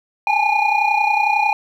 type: tone cluster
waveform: sine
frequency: 813 / 844 / 875 / 2439 Hz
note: G#5 / G#5 / A5 / D#7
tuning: -37 / +28 / -10 / -35 cents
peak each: -18 dBFS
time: 0.27-1.53 s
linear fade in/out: 2 ms
effects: tanh soft clip ceiling -9 dBFS + 8-bit